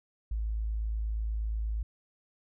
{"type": "tone", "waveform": "sine", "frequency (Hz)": 54.2, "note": "A1", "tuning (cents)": -25, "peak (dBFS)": -29, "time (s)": [0.31, 1.83], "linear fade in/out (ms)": 5, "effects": []}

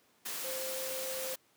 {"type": "tone in noise", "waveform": "sine", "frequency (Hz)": 523.3, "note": "C5", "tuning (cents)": 0, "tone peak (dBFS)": -39, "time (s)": [0.44, 1.35], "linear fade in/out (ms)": 10, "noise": "white", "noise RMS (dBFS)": -39, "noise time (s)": [0.25, 1.36], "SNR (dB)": -3, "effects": ["pink hiss -68 dBFS RMS until 1.56 s", "high-pass 200 Hz 12 dB/octave"]}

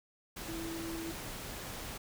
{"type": "tone in noise", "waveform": "sine", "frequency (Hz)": 329.6, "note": "E4", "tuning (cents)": 0, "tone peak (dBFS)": -39, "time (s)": [0.48, 1.12], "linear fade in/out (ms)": 10, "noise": "pink", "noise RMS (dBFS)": -43, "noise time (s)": [0.36, 1.98], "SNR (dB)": 1, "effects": []}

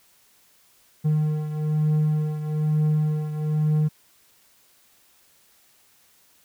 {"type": "beating tone pair", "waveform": "triangle", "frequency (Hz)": [152.7, 153.8], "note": ["D#3", "D#3"], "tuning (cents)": [-32, -20], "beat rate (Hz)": 1.1, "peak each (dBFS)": [-19, -25], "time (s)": [1.04, 3.89], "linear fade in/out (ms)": 20, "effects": ["white hiss -59 dBFS RMS until 6.44 s"]}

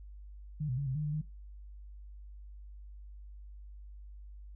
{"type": "tone with pitch steps", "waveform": "sine", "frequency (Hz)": [150.7, 125.8, 141.1, 130.8, 151.5, 148.8, 153.2], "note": ["D3", "B2", "C#3", "C3", "D#3", "D3", "D#3"], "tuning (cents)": [45, 32, 31, 0, -46, 23, -27], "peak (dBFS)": -31, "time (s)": [0.6, 1.216], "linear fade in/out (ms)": 10, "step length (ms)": 88, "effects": ["noise-tail reverb RT60 0.2 s tail -18 dB re dry", "added 50 Hz sine -46 dBFS peak until 4.55 s"]}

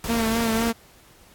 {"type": "noise", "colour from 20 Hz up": "pink", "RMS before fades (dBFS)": -31, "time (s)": [0.04, 0.7], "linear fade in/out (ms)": 0}
{"type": "tone with vibrato", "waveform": "sawtooth", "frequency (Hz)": 227.1, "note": "A#3", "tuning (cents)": -45, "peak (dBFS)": -17, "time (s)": [0.08, 0.73], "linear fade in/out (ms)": 20, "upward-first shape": "sine", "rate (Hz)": 3.9, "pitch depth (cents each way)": 38}
{"effects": ["pink hiss -53 dBFS RMS until 1.34 s", "AAC 64 kbps"]}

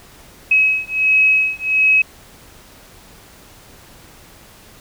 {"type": "beating tone pair", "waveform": "sine", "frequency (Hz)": [2556, 2557.4], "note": ["D#7", "D#7"], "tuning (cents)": [46, 47], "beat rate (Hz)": 1.4, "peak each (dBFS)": -15, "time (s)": [0.51, 2.02], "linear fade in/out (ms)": 5, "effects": ["pink hiss -44 dBFS RMS until 4.8 s"]}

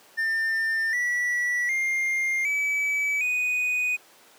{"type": "tone with pitch steps", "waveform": "triangle", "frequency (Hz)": [1798, 1949.4, 2114, 2292, 2485], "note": ["A6", "B6", "C7", "D7", "D#7"], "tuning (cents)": [37, -23, 17, -43, -3], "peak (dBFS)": -21, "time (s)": [0.17, 3.97], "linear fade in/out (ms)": 20, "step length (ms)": 760, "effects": ["pink hiss -53 dBFS RMS until 4.38 s", "high-pass 400 Hz 12 dB/octave"]}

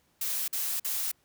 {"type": "noise bursts", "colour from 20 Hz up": "blue", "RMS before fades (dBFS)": -31, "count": 3, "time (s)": [0.21, 1.116], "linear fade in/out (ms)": 5, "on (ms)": 270, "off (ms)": 48, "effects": ["pink hiss -69 dBFS RMS until 1.24 s", "high-pass 60 Hz 12 dB/octave"]}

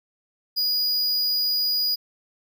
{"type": "tone", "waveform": "square", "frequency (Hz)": 4907, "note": "D#8", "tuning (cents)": -25, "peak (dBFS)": -21, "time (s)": [0.56, 1.96], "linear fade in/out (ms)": 20, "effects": []}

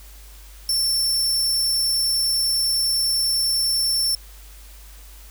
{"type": "tone", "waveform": "sawtooth", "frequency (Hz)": 5410, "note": "E8", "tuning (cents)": 44, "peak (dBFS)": -16, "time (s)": [0.69, 4.15], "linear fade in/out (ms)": 2, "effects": ["added 50 Hz sine -41 dBFS peak until 5.3 s", "white hiss -48 dBFS RMS until 5.3 s"]}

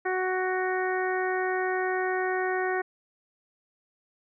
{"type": "harmonic tone", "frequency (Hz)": 371.1, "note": "F#4", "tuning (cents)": 5, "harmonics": [1, 2, 3, 4, 5, 6], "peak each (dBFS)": [-28, -31, -37, -34, -33, -43], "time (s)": [0.05, 2.82], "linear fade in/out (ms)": 10, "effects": []}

